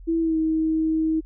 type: tone with pitch glide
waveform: sine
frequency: 329.6 to 317.8 Hz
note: E4 to D#4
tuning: 0 to +37 cents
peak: -19 dBFS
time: 0.07-1.21 s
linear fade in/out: 20 ms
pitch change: -63 cents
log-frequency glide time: 0.2-0.37 s
effects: added 43 Hz sine -39 dBFS peak until 1.25 s